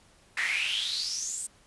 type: noise with high-pass filter sweep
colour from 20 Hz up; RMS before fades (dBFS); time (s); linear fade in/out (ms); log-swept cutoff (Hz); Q
brown; -31; 0.37-1.47; 5; 1800 to 8700; 8
effects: pink hiss -60 dBFS RMS until 1.66 s + resampled to 24000 Hz